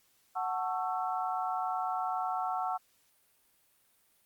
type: chord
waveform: sine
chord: F# minor seventh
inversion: none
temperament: just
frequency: 740 / 888 / 1110 / 1332 Hz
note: F#5 / A5 / C#6 / E6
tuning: 0 / +16 / +2 / +18 cents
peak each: -33 / -38 / -39 / -37 dBFS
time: 0.35-2.78 s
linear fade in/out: 20 ms
effects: white hiss -69 dBFS RMS until 4.25 s + Opus 48 kbps